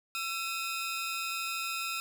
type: tone cluster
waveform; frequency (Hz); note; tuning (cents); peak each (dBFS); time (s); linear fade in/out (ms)
sawtooth; 1347 / 2521 / 3715; E6 / D#7 / A#7; +37 / +22 / -7; -33 / -33 / -38; 0.15-2; 0
effects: none